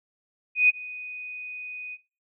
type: tone with ADSR envelope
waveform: sine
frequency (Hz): 2489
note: D#7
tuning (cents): 0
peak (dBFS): -13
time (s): 0.55-1.98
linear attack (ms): 140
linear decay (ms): 19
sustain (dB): -21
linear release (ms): 46
effects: noise-tail reverb RT60 0.3 s tail -17 dB re dry